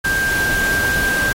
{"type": "tone in noise", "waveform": "sine", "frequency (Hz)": 1586, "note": "G6", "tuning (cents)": 20, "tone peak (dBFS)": -16, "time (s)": [0.04, 1.33], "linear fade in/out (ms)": 10, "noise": "pink", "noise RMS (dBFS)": -24, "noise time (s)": [0.04, 1.33], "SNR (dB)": 5, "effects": ["AAC 48 kbps"]}